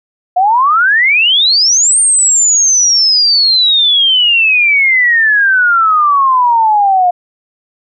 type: exponential two-way sweep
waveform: sine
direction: up then down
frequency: 704 to 8870 to 704 Hz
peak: -6 dBFS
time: 0.36-7.11 s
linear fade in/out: 10 ms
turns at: 1.99 s
effects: none